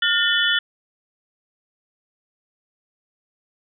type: tone cluster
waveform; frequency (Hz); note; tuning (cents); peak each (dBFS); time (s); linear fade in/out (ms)
sine; 1425 / 1809 / 3009 / 3433; F6 / A6 / F#7 / A7; +34 / +48 / +28 / -43; -22; 0.02-0.59; 5
effects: none